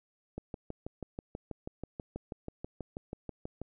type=click train; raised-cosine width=2 ms; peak=-25 dBFS; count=21; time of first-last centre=0.38-3.616 s; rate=6.18 Hz; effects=none